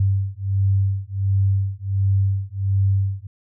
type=beating tone pair; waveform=sine; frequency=97 / 98.4 Hz; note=G2 / G2; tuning=-18 / +7 cents; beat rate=1.4 Hz; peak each=-20 dBFS; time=0-3.27 s; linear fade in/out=5 ms; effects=none